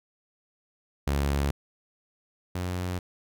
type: tone pair in turn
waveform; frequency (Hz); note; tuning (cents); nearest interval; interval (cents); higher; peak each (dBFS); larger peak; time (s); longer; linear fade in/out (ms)
sawtooth; 70.5 / 90.17; C#2 / F#2; +30 / -44; major third; 426; second; -20 / -25; first; 1.07-1.51 / 2.55-2.99; neither; 5
effects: none